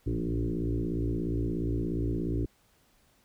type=tone with frequency modulation; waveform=sine; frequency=115.5 Hz; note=A#2; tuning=16 cents flat; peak=-27 dBFS; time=0.06-2.46 s; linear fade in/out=10 ms; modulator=57 Hz; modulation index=4.6; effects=pink hiss -66 dBFS RMS until 3.24 s